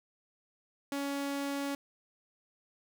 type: tone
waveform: sawtooth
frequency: 280.4 Hz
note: C#4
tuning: 20 cents sharp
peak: -29 dBFS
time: 0.92-1.75 s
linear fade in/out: 2 ms
effects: none